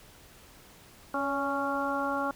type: harmonic tone with a mistuned harmonic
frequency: 277.2 Hz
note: C#4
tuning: in tune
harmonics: 1 / 2 / 3 / 4 / 5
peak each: -34 / -34 / -34 / -34 / -34 dBFS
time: 1.14-2.31 s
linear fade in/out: 2 ms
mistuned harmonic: 2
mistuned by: +32 cents
effects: pink hiss -54 dBFS RMS until 2.35 s